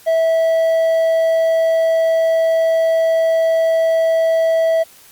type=tone; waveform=triangle; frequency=653 Hz; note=E5; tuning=17 cents flat; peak=-10 dBFS; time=0.06-4.84 s; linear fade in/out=20 ms; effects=white hiss -45 dBFS RMS until 5.11 s + Opus 48 kbps